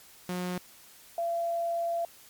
sawtooth / sine tone pair in turn, 180 / 679.6 Hz, F#3 / F5, -47 / -47 cents, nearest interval octave + major seventh, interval 2300 cents, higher second, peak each -27 dBFS, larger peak neither, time 0.29-0.58 / 1.18-2.05 s, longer second, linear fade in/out 2 ms, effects white hiss -54 dBFS RMS until 2.29 s + MP3 96 kbps

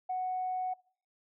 sine tone, 740 Hz, F#5, in tune, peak -30 dBFS, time 0.09-0.74 s, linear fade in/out 10 ms, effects noise-tail reverb RT60 0.5 s tail -23 dB re dry + tanh soft clip ceiling -26 dBFS

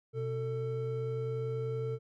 triangle tone pair together, 125.2 / 446.2 Hz, B2 / A4, +24 / +24 cents, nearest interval octave + minor seventh, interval 2200 cents, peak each -33 / -33 dBFS, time 0.13-1.99 s, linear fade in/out 50 ms, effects none

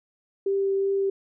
sine tone with vibrato, 392 Hz, G4, in tune, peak -21 dBFS, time 0.46-1.1 s, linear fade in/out 5 ms, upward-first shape triangle, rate 2.7 Hz, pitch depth 9 cents each way, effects none

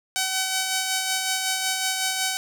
5% pulse tone with tremolo, 758 Hz, F#5, 42 cents sharp, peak -10 dBFS, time 0.16-2.37 s, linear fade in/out 0 ms, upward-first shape sine, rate 5.4 Hz, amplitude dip 35%, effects none

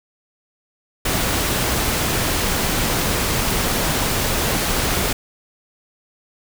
pink noise, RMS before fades -20 dBFS, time 1.05-5.13 s, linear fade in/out 5 ms, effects none

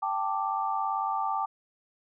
sine chord, G suspended second, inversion none, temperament just, 784 / 882 / 1176 Hz, G5 / A5 / D6, 0 / +4 / +2 cents, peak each -31 dBFS, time 0.02-1.46 s, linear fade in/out 10 ms, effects none

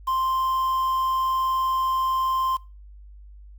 triangle tone with quantisation, 1046.5 Hz, C6, in tune, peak -19 dBFS, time 0.07-2.57 s, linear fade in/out 10 ms, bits 7, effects noise-tail reverb RT60 0.3 s tail -22 dB re dry + added 50 Hz sine -42 dBFS peak until 3.58 s

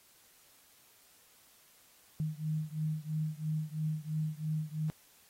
sine beating tone pair, 153.8 / 156.8 Hz, D#3 / D#3, -20 / +14 cents, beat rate 3 Hz, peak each -35 / -36 dBFS, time 2.2-4.9 s, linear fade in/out 0 ms, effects white hiss -63 dBFS RMS until 5.29 s + AAC 48 kbps

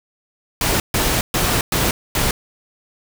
pink noise bursts at uneven times, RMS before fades -18 dBFS, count 5, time 0.61-0.8 / 0.94-1.21 / 1.34-1.61 / 1.72-1.91 / 2.15-2.31 s, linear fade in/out 2 ms, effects none

